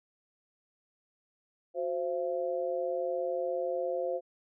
sine tone with amplitude modulation, 523.3 Hz, C5, in tune, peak -25 dBFS, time 1.74-4.21 s, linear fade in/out 50 ms, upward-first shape sine, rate 157 Hz, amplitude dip 100%, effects none

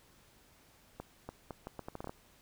accelerating click train, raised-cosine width 1 ms, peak -27 dBFS, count 11, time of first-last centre 1-2.095 s, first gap 290 ms, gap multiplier 0.75, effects pink hiss -64 dBFS RMS until 2.41 s

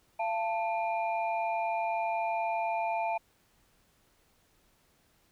sine tone cluster, 683 / 884 / 2406 Hz, F5 / A5 / D7, -39 / +8 / +41 cents, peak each -31 / -31 / -39 dBFS, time 0.19-3.18 s, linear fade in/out 10 ms, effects tanh soft clip ceiling -19 dBFS + pink hiss -68 dBFS RMS until 5.31 s

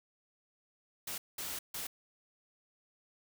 white noise bursts at uneven times, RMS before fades -40 dBFS, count 3, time 1.07-1.18 / 1.38-1.59 / 1.74-1.87 s, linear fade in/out 5 ms, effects none

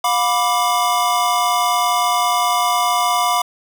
square chord, B diminished, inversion second, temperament equal with one note detuned, 712.7 / 987.8 / 1174.7 Hz, F5 / B5 / D6, +35 / 0 / 0 cents, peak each -20 dBFS, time 0.04-3.42 s, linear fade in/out 5 ms, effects none

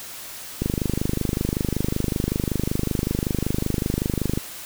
click train, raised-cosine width 3 ms, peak -9 dBFS, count 96, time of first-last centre 0.62-4.375 s, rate 25.3 Hz, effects white hiss -37 dBFS RMS until 4.65 s

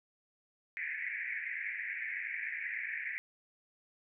white band-pass noise, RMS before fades -39 dBFS, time 0.77-3.18 s, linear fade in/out 0 ms, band 1700 to 2300 Hz, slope 96 dB/octave, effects none

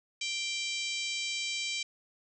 harmonic tone, 784 Hz, G5, in tune, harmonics 3 / 4 / 5 / 6 / 7 / 8 / 9 / 10, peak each -36 / -38 / -40 / -42 / -43 / -44 / -45 / -46 dBFS, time 0.21-1.83 s, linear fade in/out 5 ms, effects none

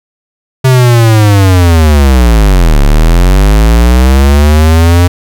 square linear two-way sweep, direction down then up, 132.3 to 34.65 to 89.1 Hz, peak -3 dBFS, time 0.64-5.08 s, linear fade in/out 10 ms, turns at 2.81 s, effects none

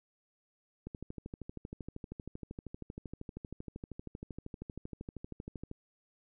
click train, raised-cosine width 3 ms, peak -29 dBFS, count 63, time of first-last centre 0.87-5.714 s, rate 12.8 Hz, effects none

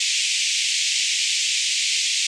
pink band-pass noise, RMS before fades -22 dBFS, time 0-2.27 s, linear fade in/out 5 ms, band 2300 to 8000 Hz, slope 48 dB/octave, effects none

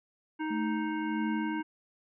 harmonic tone, 311.9 Hz, D#4, 4 cents sharp, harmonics 1 / 3 / 5 / 7 / 9, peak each -32 / -38 / -41 / -46 / -51 dBFS, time 0.39-1.63 s, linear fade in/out 20 ms
sine tone with tremolo, 220 Hz, A3, in tune, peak -30 dBFS, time 0.5-1.61 s, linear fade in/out 10 ms, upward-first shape sine, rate 1.6 Hz, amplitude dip 65%
effects none

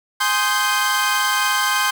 sawtooth chord, Ab major seventh, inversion none, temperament equal with one note detuned, 830.6 / 1046.5 / 1244.5 / 1558.1 Hz, Ab5 / C6 / Eb6 / G6, 0 / 0 / 0 / -11 cents, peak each -22 / -17 / -22 / -17 dBFS, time 0.2-1.91 s, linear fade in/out 10 ms, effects none

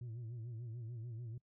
sine tone with vibrato, 116.54 Hz, A#2, in tune, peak -40 dBFS, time 0.01-1.38 s, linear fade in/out 5 ms, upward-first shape sine, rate 6.8 Hz, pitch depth 99 cents each way, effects noise-tail reverb RT60 0.1 s tail -25 dB re dry + tanh soft clip ceiling -42 dBFS

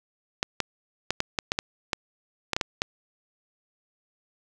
clicks, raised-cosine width 0.2 ms, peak -7 dBFS, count 12, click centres 0.429 / 0.603 / 1.106 / 1.204 / 1.388 / 1.519 / 1.589 / 1.932 / 2.533 / 2.565 / 2.612 / 2.819 s, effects none

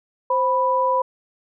sine tone pair together, 523.3 / 987.9 Hz, C5 / B5, 0 / 0 cents, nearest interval major seventh, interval 1100 cents, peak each -21 / -18 dBFS, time 0.3-1.02 s, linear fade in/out 5 ms, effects none

